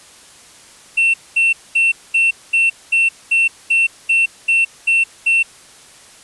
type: tone bursts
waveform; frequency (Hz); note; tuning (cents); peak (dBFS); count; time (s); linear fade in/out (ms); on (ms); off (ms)
triangle; 2700; E7; +41; -9; 12; 0.97-5.43; 10; 170; 220
effects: white hiss -43 dBFS RMS until 6.23 s + resampled to 24000 Hz